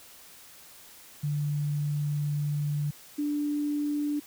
sine tone pair in turn, 146.83 / 293.7 Hz, D3 / D4, 0 / 0 cents, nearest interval octave, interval 1200 cents, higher second, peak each -26 dBFS, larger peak neither, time 1.23-2.91 / 3.18-4.2 s, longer first, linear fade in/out 10 ms, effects white hiss -51 dBFS RMS until 4.26 s

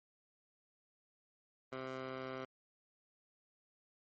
15% pulse tone with band-pass filter, 130.81 Hz, C3, in tune, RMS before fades -44 dBFS, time 1.72-2.45 s, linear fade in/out 5 ms, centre 1000 Hz, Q 0.65, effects MP3 32 kbps

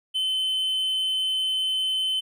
triangle tone, 3059 Hz, G7, 43 cents flat, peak -21 dBFS, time 0.14-2.21 s, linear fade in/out 20 ms, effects none

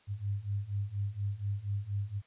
sine beating tone pair, 98.7 / 102.9 Hz, G2 / G#2, +12 / -16 cents, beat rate 4.2 Hz, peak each -36 / -34 dBFS, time 0.07-2.22 s, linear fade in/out 50 ms, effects white hiss -65 dBFS RMS until 2.26 s + resampled to 8000 Hz

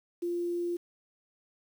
sine tone with quantisation, 347.4 Hz, F4, 9 cents flat, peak -29 dBFS, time 0.22-0.77 s, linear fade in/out 10 ms, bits 9, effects none

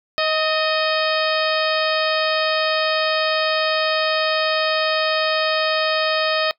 harmonic tone with a mistuned harmonic, 628 Hz, D#5, 16 cents sharp, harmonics 1 / 2 / 3 / 4 / 5 / 6 / 7 / 8, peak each -21 / -24 / -26 / -27 / -28 / -29 / -29 / -30 dBFS, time 0.18-6.51 s, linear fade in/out 0 ms, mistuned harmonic 3, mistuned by -44 cents, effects noise-tail reverb RT60 0.1 s tail -21 dB re dry

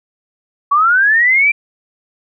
sine linear sweep, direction up, 1108.7 to 2375 Hz, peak -8 dBFS, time 0.71-1.52 s, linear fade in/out 10 ms, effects none

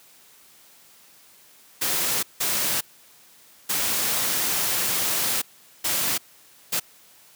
white noise bursts at uneven times, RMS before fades -24 dBFS, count 5, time 1.81-2.23 / 2.4-2.81 / 3.69-5.42 / 5.84-6.18 / 6.72-6.8 s, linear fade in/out 10 ms, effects white hiss -53 dBFS RMS until 7.35 s + high-pass 100 Hz 12 dB/octave

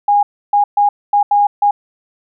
sine tone bursts at uneven times, 819 Hz, G#5, 24 cents flat, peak -8 dBFS, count 6, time 0.08-0.23 / 0.53-0.64 / 0.77-0.89 / 1.13-1.23 / 1.31-1.47 / 1.62-1.71 s, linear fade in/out 5 ms, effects none

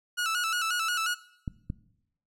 sawtooth tone with vibrato, 1381 Hz, F6, 20 cents flat, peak -23 dBFS, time 0.17-1.15 s, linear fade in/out 20 ms, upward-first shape square, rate 5.6 Hz, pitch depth 81 cents each way
clicks, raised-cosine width 5 ms, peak -19 dBFS, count 2, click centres 1.478 / 1.701 s
effects noise-tail reverb RT60 0.8 s tail -19 dB re dry + low-pass 12000 Hz 12 dB/octave

